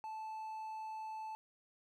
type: tone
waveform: triangle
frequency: 875 Hz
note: A5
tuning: 10 cents flat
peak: -40 dBFS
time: 0.04-1.35 s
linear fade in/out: 0 ms
effects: none